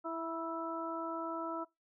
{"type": "harmonic tone with a mistuned harmonic", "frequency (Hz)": 329.6, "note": "E4", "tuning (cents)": 0, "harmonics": [1, 2, 3, 4], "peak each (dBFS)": [-41, -41, -44, -41], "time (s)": [0.04, 1.65], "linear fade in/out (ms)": 20, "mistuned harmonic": 3, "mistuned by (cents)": -19, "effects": ["noise-tail reverb RT60 0.2 s tail -23 dB re dry"]}